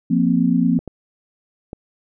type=chord; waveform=sine; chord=F suspended fourth; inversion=none; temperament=equal; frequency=174.61 / 233.1 / 261.6 Hz; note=F3 / Bb3 / C4; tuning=0 / 0 / 0 cents; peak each=-18 dBFS; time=0.1-0.79 s; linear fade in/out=10 ms
type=clicks; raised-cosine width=2 ms; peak=-17 dBFS; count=3; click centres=0.79 / 0.877 / 1.731 s
effects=none